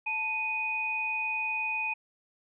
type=tone pair together; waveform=sine; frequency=883 / 2487 Hz; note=A5 / D#7; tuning=+6 / -1 cents; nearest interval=octave + tritone; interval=1793 cents; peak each=-36 / -29 dBFS; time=0.06-1.94 s; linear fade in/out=10 ms; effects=none